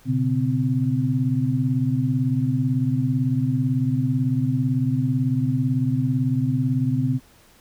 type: tone cluster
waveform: sine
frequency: 122.1 / 140.1 / 257.4 Hz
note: B2 / C#3 / C4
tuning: -19 / +19 / -28 cents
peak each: -23 dBFS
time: 0.05-7.2 s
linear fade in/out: 50 ms
effects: pink hiss -54 dBFS RMS until 7.6 s